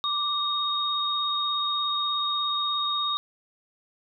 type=tone pair together; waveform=sine; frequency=1174.7 / 3729 Hz; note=D6 / A#7; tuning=0 / 0 cents; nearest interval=octave + minor sixth; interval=2000 cents; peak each=-28 / -26 dBFS; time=0.04-3.17 s; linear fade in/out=0 ms; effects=none